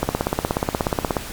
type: click train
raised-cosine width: 1 ms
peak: -4 dBFS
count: 20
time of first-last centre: 0.03-1.168 s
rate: 16.7 Hz
effects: pink hiss -33 dBFS RMS until 1.32 s + MP3 96 kbps